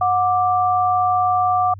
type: tone pair together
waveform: sine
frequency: 730 / 1176 Hz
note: F#5 / D6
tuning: -24 / +2 cents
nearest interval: minor sixth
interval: 826 cents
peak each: -16 / -19 dBFS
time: 0.01-1.74 s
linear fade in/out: 5 ms
effects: added 97 Hz sine -34 dBFS peak until 1.79 s